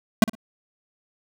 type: tone with echo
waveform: square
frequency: 220 Hz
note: A3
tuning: in tune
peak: -10 dBFS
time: 0.22-0.24 s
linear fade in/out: 2 ms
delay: 56 ms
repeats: 2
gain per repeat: -15 dB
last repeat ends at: 0.352 s
effects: none